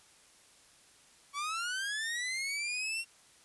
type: linear sweep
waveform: sawtooth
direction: up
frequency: 1115 to 2755 Hz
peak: -30 dBFS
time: 1.33-3.05 s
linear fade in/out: 50 ms
effects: white hiss -61 dBFS RMS until 3.44 s + resampled to 24000 Hz